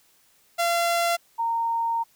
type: tone pair in turn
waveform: sawtooth / sine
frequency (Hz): 685 / 921.8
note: F5 / A#5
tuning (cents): -34 / -20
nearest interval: perfect fourth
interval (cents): 514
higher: second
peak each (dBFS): -17 / -22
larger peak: first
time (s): 0.58-1.17 / 1.38-2.04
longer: second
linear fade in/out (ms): 20
effects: white hiss -61 dBFS RMS until 2.15 s